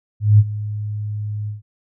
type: tone with ADSR envelope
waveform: sine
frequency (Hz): 105.1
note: G#2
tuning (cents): +21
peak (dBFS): -5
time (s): 0.2-1.62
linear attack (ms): 190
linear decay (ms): 43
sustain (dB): -17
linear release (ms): 140
effects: none